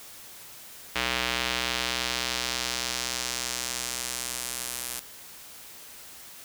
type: tone with band-pass filter sweep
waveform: square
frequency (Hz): 61.74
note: B1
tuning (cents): 0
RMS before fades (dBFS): -31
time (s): 0.95-5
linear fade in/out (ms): 10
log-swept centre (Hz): 2800 to 11000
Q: 1.1
effects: white hiss -46 dBFS RMS until 6.44 s